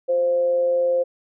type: tone with amplitude modulation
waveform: sine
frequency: 523.3 Hz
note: C5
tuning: in tune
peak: -15 dBFS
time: 0.08-1.04 s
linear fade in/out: 20 ms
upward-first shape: sine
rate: 169 Hz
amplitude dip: 35%
effects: none